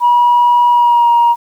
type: tone with pitch glide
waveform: sine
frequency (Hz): 965 to 945.1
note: B5 to A#5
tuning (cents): -40 to +24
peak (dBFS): -5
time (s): 0-1.36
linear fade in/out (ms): 50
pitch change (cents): -36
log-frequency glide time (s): 0.7-1.1
effects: tanh soft clip ceiling -3 dBFS + 7-bit